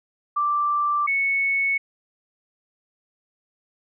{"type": "tone pair in turn", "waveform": "sine", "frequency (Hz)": [1174.7, 2210], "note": ["D6", "C#7"], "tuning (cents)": [0, -6], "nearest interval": "major seventh", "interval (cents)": 1094, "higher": "second", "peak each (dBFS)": -19, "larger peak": "neither", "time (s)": [[0.36, 1.07], [1.07, 1.78]], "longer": "neither", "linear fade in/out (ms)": 10, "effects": []}